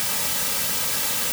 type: noise with comb filter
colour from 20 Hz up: white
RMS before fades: -24 dBFS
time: 0-1.32 s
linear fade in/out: 0 ms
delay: 2.8 ms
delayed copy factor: -0.75
effects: none